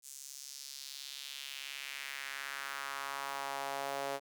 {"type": "tone with high-pass filter sweep", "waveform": "sawtooth", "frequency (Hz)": 138.59, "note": "C#3", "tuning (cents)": 0, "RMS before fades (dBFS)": -42, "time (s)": [0.02, 4.2], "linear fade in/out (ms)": 50, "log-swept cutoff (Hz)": [7500, 550], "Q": 2, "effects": []}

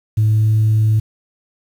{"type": "tone with pitch glide", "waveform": "sine", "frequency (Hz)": [108.2, 108.89], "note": ["A2", "A2"], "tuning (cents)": [-29, -18], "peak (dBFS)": -9, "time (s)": [0.17, 1], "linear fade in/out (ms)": 10, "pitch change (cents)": 11, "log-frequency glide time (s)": [0.28, 0.52], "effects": ["tanh soft clip ceiling -8 dBFS", "7-bit"]}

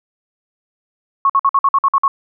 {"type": "tone bursts", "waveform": "sine", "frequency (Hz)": 1100, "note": "C#6", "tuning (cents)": -14, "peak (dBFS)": -9, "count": 9, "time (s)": [1.25, 2.08], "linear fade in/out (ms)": 2, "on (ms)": 46, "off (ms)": 52, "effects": []}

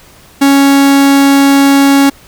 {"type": "tone", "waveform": "45% pulse", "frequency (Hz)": 277.4, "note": "C#4", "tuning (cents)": 1, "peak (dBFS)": -4, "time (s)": [0.41, 2.1], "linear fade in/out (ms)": 10, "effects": ["pink hiss -40 dBFS RMS until 2.27 s"]}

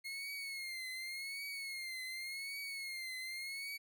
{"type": "tone with vibrato", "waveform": "30% pulse", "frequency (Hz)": 2150, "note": "C7", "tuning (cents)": 47, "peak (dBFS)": -39, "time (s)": [0.04, 3.78], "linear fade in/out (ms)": 20, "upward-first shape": "triangle", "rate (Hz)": 0.88, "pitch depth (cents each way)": 95, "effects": []}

